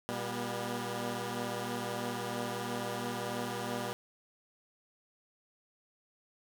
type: tone cluster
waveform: 10% pulse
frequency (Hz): 119.6 / 198.6 / 242.2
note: A#2 / G3 / B3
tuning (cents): +45 / +23 / -34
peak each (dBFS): -31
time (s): 0.09-3.93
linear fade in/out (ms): 0
effects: none